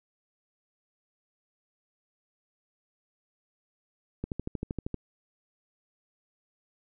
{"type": "click train", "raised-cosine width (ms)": 3, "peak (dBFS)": -19, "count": 10, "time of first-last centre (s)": [4.24, 4.943], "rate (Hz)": 12.8, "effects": []}